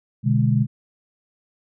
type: chord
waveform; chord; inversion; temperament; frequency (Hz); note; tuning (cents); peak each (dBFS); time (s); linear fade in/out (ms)
sine; G# diminished; first; equal; 123.47 / 146.83 / 207.7; B2 / D3 / G#3; 0 / 0 / 0; -18 / -21 / -21; 0.23-0.67; 50
effects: none